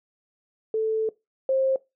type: tone pair in turn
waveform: sine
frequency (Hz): 440 / 531.1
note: A4 / C5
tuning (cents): 0 / +26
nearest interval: minor third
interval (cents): 326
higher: second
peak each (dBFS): -21 / -19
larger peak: second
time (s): 0.74-1.09 / 1.49-1.76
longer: first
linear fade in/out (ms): 2
effects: noise-tail reverb RT60 0.2 s tail -20 dB re dry